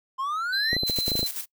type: exponential sweep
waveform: triangle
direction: up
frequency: 1036 to 1997 Hz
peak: -24 dBFS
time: 0.18-0.77 s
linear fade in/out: 20 ms
type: tone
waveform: triangle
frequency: 4068 Hz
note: C8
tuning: 50 cents flat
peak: -24 dBFS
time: 0.52-1.28 s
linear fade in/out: 20 ms
type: clicks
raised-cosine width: 2 ms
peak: -16 dBFS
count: 10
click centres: 0.731 / 0.766 / 0.834 / 0.898 / 0.987 / 1.081 / 1.118 / 1.154 / 1.193 / 1.23 s
type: noise with tremolo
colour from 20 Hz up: blue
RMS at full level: -31 dBFS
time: 0.86-1.46 s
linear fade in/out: 20 ms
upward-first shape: square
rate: 10 Hz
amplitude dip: 60%
effects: noise-tail reverb RT60 0.1 s tail -23 dB re dry